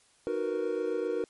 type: chord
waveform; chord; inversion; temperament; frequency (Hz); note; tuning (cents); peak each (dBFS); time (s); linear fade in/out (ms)
triangle; B major seventh; first; equal; 311.1 / 370 / 466.2 / 493.9; D#4 / F#4 / A#4 / B4; 0 / 0 / 0 / 0; -35 / -32 / -29 / -35; 0.27-1.24; 0
effects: white hiss -64 dBFS RMS until 1.29 s + MP3 48 kbps